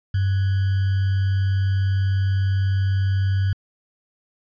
sine tone with sample-and-hold, 96.8 Hz, G2, 21 cents flat, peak -17 dBFS, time 0.14-3.53 s, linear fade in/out 5 ms, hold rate 1575 Hz, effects resampled to 11025 Hz

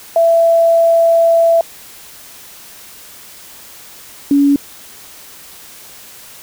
sine tone pair in turn, 667 / 282.6 Hz, E5 / C#4, +20 / +34 cents, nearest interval octave + minor third, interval 1486 cents, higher first, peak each -7 dBFS, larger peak neither, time 0.16-1.61 / 4.31-4.56 s, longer first, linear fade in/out 2 ms, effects white hiss -37 dBFS RMS until 6.42 s

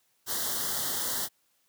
white band-stop noise, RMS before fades -31 dBFS, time 0.26-1.29 s, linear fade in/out 50 ms, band 2000 to 3000 Hz, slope 96 dB/octave, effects white hiss -71 dBFS RMS until 1.68 s + high-pass 80 Hz 12 dB/octave

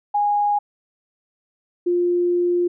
sine tone pair in turn, 824 / 351.7 Hz, G#5 / F4, -14 / +12 cents, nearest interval octave + minor third, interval 1474 cents, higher first, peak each -16 dBFS, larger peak neither, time 0.14-0.59 / 1.86-2.68 s, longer second, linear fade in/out 10 ms, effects none

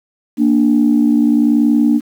sine tone pair together, 232.8 / 293.7 Hz, A#3 / D4, -2 / 0 cents, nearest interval major third, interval 402 cents, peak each -11 dBFS, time 0.37-2.01 s, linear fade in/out 50 ms, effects tanh soft clip ceiling -2 dBFS + 7-bit

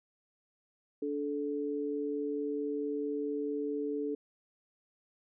sine tone pair together, 290 / 434.5 Hz, D4 / A4, -22 / -22 cents, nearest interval perfect fifth, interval 700 cents, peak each -35 / -34 dBFS, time 1.02-4.15 s, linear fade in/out 5 ms, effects none

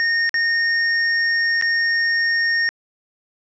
square tone with dropouts, 1842 Hz, A#6, 21 cents flat, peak -17 dBFS, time 0-2.69 s, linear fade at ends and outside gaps 0 ms, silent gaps 0.293-0.342 / 1.613-1.623 s, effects resampled to 16000 Hz + 9-bit

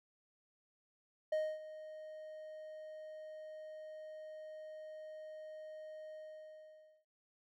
triangle tone with ADSR envelope, 621 Hz, D#5, 3 cents flat, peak -29 dBFS, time 1.32-7.05 s, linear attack 6 ms, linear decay 260 ms, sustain -16 dB, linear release 910 ms, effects none

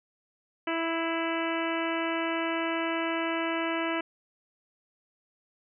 harmonic tone with a mistuned harmonic, 329.6 Hz, E4, in tune, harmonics 1 / 2 / 3 / 4 / 5 / 6 / 7 / 8 / 9, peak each -31 / -34 / -36 / -37 / -38 / -39 / -39 / -40 / -41 dBFS, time 0.67-4.01 s, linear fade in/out 5 ms, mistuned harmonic 6, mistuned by +23 cents, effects none

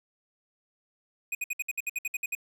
square tone bursts, 2489 Hz, D#7, in tune, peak -29 dBFS, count 12, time 1.32-2.351 s, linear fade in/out 5 ms, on 30 ms, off 61 ms, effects none

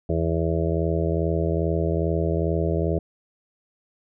harmonic tone, 82.41 Hz, E2, in tune, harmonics 1 / 2 / 4 / 5 / 6 / 7 / 8, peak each -25 / -26 / -29 / -28 / -32 / -31 / -32 dBFS, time 0.09-2.99 s, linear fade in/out 5 ms, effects none

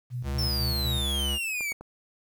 sine tone with tremolo, 123.47 Hz, B2, in tune, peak -29 dBFS, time 0.1-1.06 s, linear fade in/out 50 ms, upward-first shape square, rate 4 Hz, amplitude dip 55%
square tone with vibrato, 69.2 Hz, C#2, 2 cents flat, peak -29 dBFS, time 0.23-1.39 s, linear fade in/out 50 ms, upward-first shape sine, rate 9.7 Hz, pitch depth 13 cents each way
45% pulse exponential sweep, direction down, 5440 to 2217 Hz, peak -28 dBFS, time 0.38-1.73 s, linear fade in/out 10 ms
clicks, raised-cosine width 1 ms, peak -28 dBFS, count 3, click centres 1.608 / 1.72 / 1.81 s
effects 10-bit

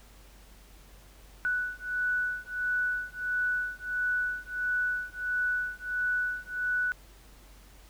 sine beating tone pair, 1481 / 1482.5 Hz, F#6 / F#6, +1 / +3 cents, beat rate 1.5 Hz, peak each -31 dBFS, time 1.45-6.92 s, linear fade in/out 0 ms, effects added 48 Hz sine -52 dBFS peak until 7.89 s + pink hiss -57 dBFS RMS until 7.89 s

